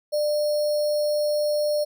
sine tone with sample-and-hold, 596 Hz, D5, 25 cents sharp, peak -20 dBFS, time 0.12-1.85 s, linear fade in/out 20 ms, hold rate 4900 Hz, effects none

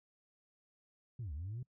sine linear two-way sweep, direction down then up, 130.81 to 67.3 to 130.81 Hz, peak -38 dBFS, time 1.19-1.63 s, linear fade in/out 5 ms, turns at 1.33 s, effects noise-tail reverb RT60 0.1 s tail -25 dB re dry + tanh soft clip ceiling -37 dBFS

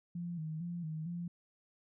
sine tone with vibrato, 164.81 Hz, E3, in tune, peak -37 dBFS, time 0.15-1.28 s, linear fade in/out 5 ms, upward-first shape square, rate 2.2 Hz, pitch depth 83 cents each way, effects none

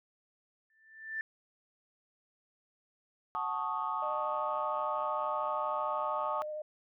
sine tone with exponential growth, 1772 Hz, A6, 12 cents sharp, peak -31 dBFS, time 0.7-1.21 s, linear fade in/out 1 ms, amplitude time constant 110 ms
sine chord, D# half-diminished seventh, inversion first, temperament equal, 740 / 880 / 1108.7 / 1244.5 Hz, F#5 / A5 / C#6 / D#6, 0 / 0 / 0 / 0 cents, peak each -41 / -36 / -36 / -36 dBFS, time 3.35-6.42 s, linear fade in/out 0 ms
sine tone with vibrato, 609 Hz, D#5, 37 cents flat, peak -36 dBFS, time 4.02-6.62 s, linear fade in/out 5 ms, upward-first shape triangle, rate 13 Hz, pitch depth 16 cents each way
effects tanh soft clip ceiling -22 dBFS

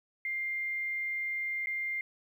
sine tone with dropouts, 2100 Hz, C7, 6 cents sharp, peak -31 dBFS, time 0.25-2.01 s, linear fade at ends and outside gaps 2 ms, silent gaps 1.66-1.67 s, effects 10-bit

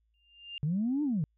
sine tone with exponential growth, 2800 Hz, F7, 4 cents sharp, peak -35 dBFS, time 0.14-0.58 s, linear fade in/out 1 ms, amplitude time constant 94 ms
sine linear two-way sweep, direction up then down, 138.59 to 305.7 to 138.59 Hz, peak -26 dBFS, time 0.63-1.24 s, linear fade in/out 0 ms, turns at 1.03 s
effects tanh soft clip ceiling -22 dBFS + added 55 Hz sine -70 dBFS peak until 1.37 s

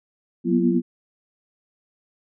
sine tone cluster, 183 / 238.8 / 247.4 / 339.9 Hz, F#3 / A#3 / B3 / F4, -19 / +42 / +3 / -47 cents, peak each -22 dBFS, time 0.44-0.82 s, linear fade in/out 50 ms, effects none

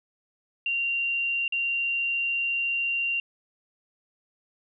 sine tone with dropouts, 2767 Hz, F7, 17 cents flat, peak -24 dBFS, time 0.66-3.2 s, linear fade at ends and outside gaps 2 ms, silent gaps 1.48-1.523 s, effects none

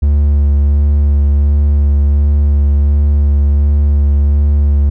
triangle tone with vibrato, 72 Hz, D2, 34 cents flat, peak -5 dBFS, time 0.02-4.9 s, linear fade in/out 10 ms, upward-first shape sine, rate 1.4 Hz, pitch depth 16 cents each way, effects none

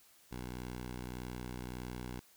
10% pulse tone, 61.7 Hz, B1, 1 cent flat, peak -33 dBFS, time 0.31-2.2 s, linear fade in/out 10 ms, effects white hiss -64 dBFS RMS until 2.36 s

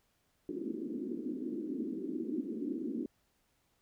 pink band-pass noise, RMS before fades -38 dBFS, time 0.49-3.06 s, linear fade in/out 2 ms, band 230 to 360 Hz, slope 48 dB/octave, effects pink hiss -75 dBFS RMS until 3.81 s

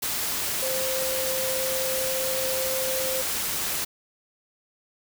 sine tone in noise, 523.3 Hz, C5, in tune, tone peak -28 dBFS, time 0.62-3.22 s, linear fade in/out 10 ms, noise white, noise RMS -28 dBFS, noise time 0.02-3.85 s, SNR -3 dB, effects none

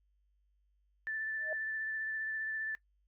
sine tone with vibrato, 1760 Hz, A6, in tune, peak -35 dBFS, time 1.07-2.75 s, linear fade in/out 0 ms, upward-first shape sine, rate 15 Hz, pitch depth 13 cents each way
sine tone with exponential growth, 626 Hz, D#5, 10 cents sharp, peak -33 dBFS, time 1.37-1.53 s, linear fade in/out 2 ms, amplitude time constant 34 ms
effects noise-tail reverb RT60 0.1 s tail -18 dB re dry + added 50 Hz sine -70 dBFS peak until 3.07 s

